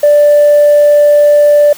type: tone with tanh clipping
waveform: triangle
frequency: 587.3 Hz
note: D5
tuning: in tune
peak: -3 dBFS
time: 0.03-1.73 s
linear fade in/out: 5 ms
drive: 5 dB
effects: white hiss -32 dBFS RMS until 1.77 s